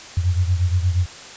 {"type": "beating tone pair", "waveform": "sine", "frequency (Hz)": [87.7, 96.2], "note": ["F2", "G2"], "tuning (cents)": [8, -32], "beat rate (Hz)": 8.5, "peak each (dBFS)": [-17, -22], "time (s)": [0.17, 1.06], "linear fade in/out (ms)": 5, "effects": ["white hiss -38 dBFS RMS until 1.36 s", "resampled to 16000 Hz"]}